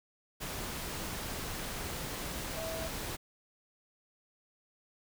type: tone in noise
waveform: sine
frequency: 650 Hz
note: E5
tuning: 24 cents flat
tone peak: -38 dBFS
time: 2.56-2.88 s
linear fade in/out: 20 ms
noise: pink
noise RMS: -39 dBFS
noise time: 0.4-3.17 s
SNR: -2 dB
effects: none